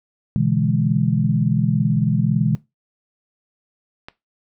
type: chord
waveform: sine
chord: E dominant seventh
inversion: second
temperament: equal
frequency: 123.47 / 146.83 / 164.81 / 207.7 Hz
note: B2 / D3 / E3 / G#3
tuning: 0 / 0 / 0 / 0 cents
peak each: -21 dBFS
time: 0.36-2.55 s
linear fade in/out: 0 ms
type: click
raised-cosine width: 0.3 ms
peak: -18 dBFS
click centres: 4.085 s
effects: noise-tail reverb RT60 0.2 s tail -18 dB re dry